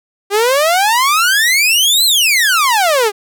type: exponential two-way sweep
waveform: sawtooth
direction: up then down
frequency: 392 to 4211 to 392 Hz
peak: -6 dBFS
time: 0.3-3.12 s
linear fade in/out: 50 ms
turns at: 2.05 s
effects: none